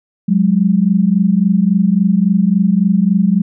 sine tone pair together, 182.5 / 206.1 Hz, F#3 / G#3, -24 / -13 cents, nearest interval major second, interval 211 cents, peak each -12 dBFS, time 0.28-3.42 s, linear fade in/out 10 ms, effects none

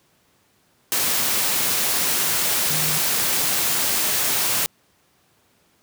sine tone in noise, 154.4 Hz, D#3, 13 cents flat, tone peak -29 dBFS, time 2.7-2.98 s, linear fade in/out 0 ms, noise white, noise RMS -21 dBFS, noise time 0.92-4.66 s, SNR -11 dB, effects pink hiss -61 dBFS RMS until 5.82 s + high-pass 100 Hz 12 dB/octave

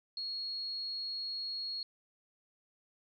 sine tone, 4310 Hz, C#8, 49 cents flat, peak -36 dBFS, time 0.17-1.83 s, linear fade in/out 2 ms, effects none

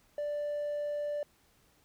triangle tone, 587.3 Hz, D5, in tune, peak -29 dBFS, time 0.18-1.23 s, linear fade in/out 2 ms, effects tanh soft clip ceiling -27 dBFS + pink hiss -67 dBFS RMS until 1.84 s

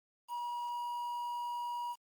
triangle tone with quantisation, 960 Hz, B5, 49 cents flat, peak -34 dBFS, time 0.28-1.96 s, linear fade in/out 50 ms, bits 9, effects Opus 24 kbps

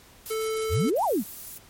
blue noise with tremolo, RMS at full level -37 dBFS, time 0.26-0.9 s, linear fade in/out 0 ms, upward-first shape square, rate 6.5 Hz, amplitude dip 50%
square tone, 440 Hz, A4, in tune, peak -27 dBFS, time 0.3-0.9 s, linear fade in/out 10 ms
sine exponential two-way sweep, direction up then down, 64.6 to 994 to 171.7 Hz, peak -21 dBFS, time 0.69-1.24 s, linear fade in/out 50 ms, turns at 1.04 s
violet noise, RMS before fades -38 dBFS, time 0.96-1.58 s, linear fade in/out 5 ms
effects pink hiss -53 dBFS RMS until 1.69 s + MP3 64 kbps

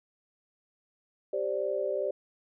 sine chord, G suspended fourth, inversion none, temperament equal with one note detuned, 392 / 525.1 / 587.3 Hz, G4 / C5 / D5, 0 / +6 / 0 cents, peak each -33 / -33 / -31 dBFS, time 1.33-2.11 s, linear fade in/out 5 ms, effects none

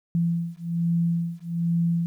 sine beating tone pair, 168.6 / 169.8 Hz, E3 / F3, +39 / -48 cents, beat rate 1.2 Hz, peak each -25 dBFS, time 0.15-2.06 s, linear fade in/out 0 ms, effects 10-bit

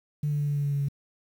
sine tone with pitch steps, 147.7 / 146.68 / 145.67 / 144.66 / 143.66 / 142.67 / 141.68 / 140.7 Hz, D3 / D3 / D3 / D3 / D3 / D3 / C#3 / C#3, +10 / -2 / -14 / -26 / -38 / -50 / +38 / +26 cents, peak -23 dBFS, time 0.23-0.886 s, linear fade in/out 5 ms, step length 82 ms, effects tanh soft clip ceiling -20 dBFS + 9-bit

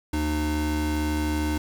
square tone pair together, 75.3 / 303.6 Hz, D2 / D#4, +44 / -42 cents, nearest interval 2 octaves, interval 2414 cents, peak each -27 dBFS, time 0.13-1.58 s, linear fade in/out 5 ms, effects 10-bit

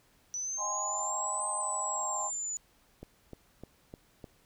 sine exponential two-way sweep, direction up then down, 5920 to 8250 to 6910 Hz, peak -33 dBFS, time 0.34-2.57 s, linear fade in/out 0 ms, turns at 1.48 s
sine chord, Ab major seventh, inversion second, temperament just, 623 / 778.7 / 830.6 / 1038.3 Hz, Eb5 / G5 / Ab5 / C6, +2 / -12 / 0 / -14 cents, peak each -42 / -42 / -40 / -36 dBFS, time 0.57-2.31 s, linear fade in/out 50 ms
click train, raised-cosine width 2 ms, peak -30 dBFS, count 5, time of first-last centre 3.03-4.242 s, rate 3.3 Hz
effects pink hiss -66 dBFS RMS until 4.45 s

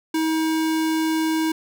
square tone, 318.7 Hz, D#4, 42 cents sharp, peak -20 dBFS, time 0.14-1.52 s, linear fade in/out 5 ms, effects none

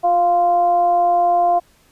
sine tone with frequency modulation, 698 Hz, F5, 1 cent flat, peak -12 dBFS, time 0.03-1.6 s, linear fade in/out 20 ms, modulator 345 Hz, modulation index 0.38, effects pink hiss -55 dBFS RMS until 1.91 s + resampled to 32000 Hz

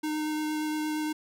square tone with vibrato, 306.6 Hz, D#4, 25 cents flat, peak -29 dBFS, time 0.03-1.13 s, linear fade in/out 10 ms, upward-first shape triangle, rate 8.6 Hz, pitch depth 11 cents each way, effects none

